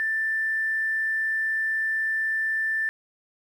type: tone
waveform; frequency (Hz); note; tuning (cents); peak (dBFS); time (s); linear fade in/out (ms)
triangle; 1772; A6; +12; -19; 0-2.89; 0
effects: tanh soft clip ceiling -21 dBFS + 10-bit